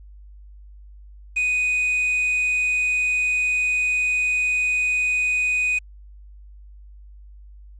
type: tone with quantisation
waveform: triangle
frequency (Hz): 2489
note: D#7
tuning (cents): 0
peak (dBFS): -17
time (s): 1.36-5.79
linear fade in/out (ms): 10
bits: 7
effects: added 50 Hz sine -41 dBFS peak until 7.79 s + resampled to 22050 Hz